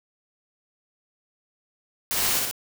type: noise with echo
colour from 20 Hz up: white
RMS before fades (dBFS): -26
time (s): 2.11-2.39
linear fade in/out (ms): 0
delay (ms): 61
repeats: 2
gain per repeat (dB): -2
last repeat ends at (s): 2.512
effects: none